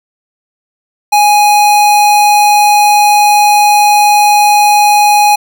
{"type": "tone", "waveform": "square", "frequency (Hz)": 830.6, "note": "G#5", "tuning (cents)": 0, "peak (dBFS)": -5, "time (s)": [1.12, 5.36], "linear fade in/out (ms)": 10, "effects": []}